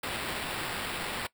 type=noise with sample-and-hold; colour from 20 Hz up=white; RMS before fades=-35 dBFS; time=0.03-1.27 s; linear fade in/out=5 ms; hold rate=6300 Hz; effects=noise-tail reverb RT60 0.1 s tail -19 dB re dry